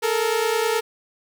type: tone pair together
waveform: sawtooth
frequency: 432.4 / 462 Hz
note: A4 / A#4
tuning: -30 / -16 cents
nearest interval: minor second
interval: 114 cents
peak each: -19 / -18 dBFS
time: 0.02-0.81 s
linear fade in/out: 20 ms
effects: none